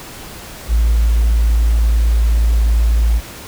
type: tone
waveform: triangle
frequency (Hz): 56.1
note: A1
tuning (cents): +34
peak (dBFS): -6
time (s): 0.68-3.21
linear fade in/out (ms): 50
effects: tanh soft clip ceiling -7 dBFS + pink hiss -33 dBFS RMS until 3.47 s